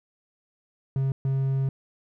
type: tone bursts at uneven times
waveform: triangle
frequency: 134.7 Hz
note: C#3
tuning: 49 cents flat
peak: -20 dBFS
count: 2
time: 0.96-1.12 / 1.25-1.69 s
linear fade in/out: 2 ms
effects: none